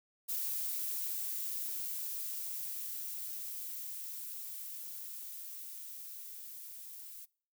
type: noise with level ramp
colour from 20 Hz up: violet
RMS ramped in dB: -36 to -49 dBFS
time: 0.28-7.26 s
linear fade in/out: 20 ms
effects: noise-tail reverb RT60 0.5 s tail -25 dB re dry